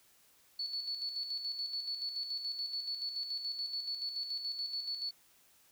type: tone with tremolo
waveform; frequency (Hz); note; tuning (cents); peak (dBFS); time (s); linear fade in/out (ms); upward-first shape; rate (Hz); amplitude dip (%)
sine; 4435; C#8; 0; -34; 0.59-5.11; 5; square; 7; 50
effects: white hiss -66 dBFS RMS until 5.71 s